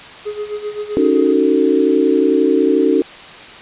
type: tone with tremolo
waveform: triangle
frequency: 418.9 Hz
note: G#4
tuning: 15 cents sharp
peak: -17 dBFS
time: 0.25-1.33 s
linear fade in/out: 20 ms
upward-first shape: sine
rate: 7.7 Hz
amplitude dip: 75%
type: chord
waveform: sine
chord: D# half-diminished seventh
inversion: third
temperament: just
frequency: 280 / 311.1 / 373.4 / 448 Hz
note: C#4 / D#4 / F#4 / A4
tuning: +18 / 0 / +16 / +31 cents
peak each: -16 dBFS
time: 0.97-3.02 s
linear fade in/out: 0 ms
effects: white hiss -35 dBFS RMS until 3.61 s + resampled to 8000 Hz